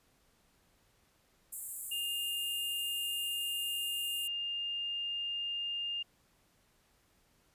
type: high-pass noise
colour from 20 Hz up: pink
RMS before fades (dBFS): -41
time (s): 1.52-4.28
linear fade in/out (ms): 10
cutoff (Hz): 7500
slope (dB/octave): 96
type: tone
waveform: sine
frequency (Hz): 2813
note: F7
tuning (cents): +12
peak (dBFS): -34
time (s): 1.91-6.03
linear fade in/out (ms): 10
effects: pink hiss -70 dBFS RMS until 7.54 s + resampled to 32000 Hz